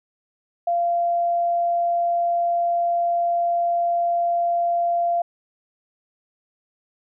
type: tone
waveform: sine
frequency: 690 Hz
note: F5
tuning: 21 cents flat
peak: -18 dBFS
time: 0.67-5.22 s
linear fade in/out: 5 ms
effects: none